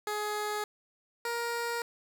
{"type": "tone pair in turn", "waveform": "15% pulse", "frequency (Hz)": [420.1, 470.3], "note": ["G#4", "A#4"], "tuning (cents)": [20, 15], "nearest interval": "major second", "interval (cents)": 195, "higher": "second", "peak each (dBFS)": [-25, -25], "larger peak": "neither", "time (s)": [[0.07, 0.64], [1.25, 1.82]], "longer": "neither", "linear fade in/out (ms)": 2, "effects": []}